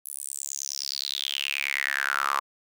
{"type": "tone with high-pass filter sweep", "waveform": "sawtooth", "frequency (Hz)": 69.5, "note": "C#2", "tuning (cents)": 5, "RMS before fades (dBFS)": -30, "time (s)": [0.05, 2.4], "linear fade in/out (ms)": 10, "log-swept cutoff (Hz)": [11000, 1100], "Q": 7.3, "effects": []}